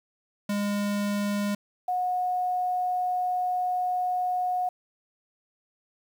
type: tone pair in turn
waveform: square / sine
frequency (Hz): 204.2 / 727.7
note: G#3 / F#5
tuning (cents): -29 / -29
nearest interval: octave + minor seventh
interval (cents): 2200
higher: second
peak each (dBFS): -26 / -24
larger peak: second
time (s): 0.49-1.55 / 1.88-4.69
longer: second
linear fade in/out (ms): 5
effects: 9-bit